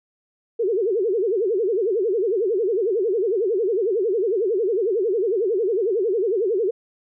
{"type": "tone with vibrato", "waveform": "sine", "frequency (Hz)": 415.2, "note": "G#4", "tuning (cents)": 0, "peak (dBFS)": -18, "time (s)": [0.59, 6.71], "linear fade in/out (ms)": 10, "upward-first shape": "sine", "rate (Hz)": 11, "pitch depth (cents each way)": 240, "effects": []}